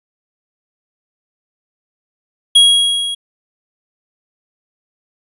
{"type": "tone with level ramp", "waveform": "square", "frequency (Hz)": 3300, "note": "G#7", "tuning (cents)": -12, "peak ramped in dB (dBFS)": [-4, -20], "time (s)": [2.55, 3.15], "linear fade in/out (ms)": 10, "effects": ["resampled to 24000 Hz"]}